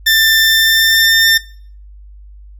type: tone with pitch glide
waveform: 20% pulse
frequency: 1782 to 1801.7 Hz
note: A6 to A6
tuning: +22 to +41 cents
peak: -3 dBFS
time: 0.06-1.38 s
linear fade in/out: 10 ms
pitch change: +19 cents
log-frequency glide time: 0.34-1.25 s
effects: noise-tail reverb RT60 0.5 s tail -20 dB re dry + added 50 Hz sine -34 dBFS peak until 2.59 s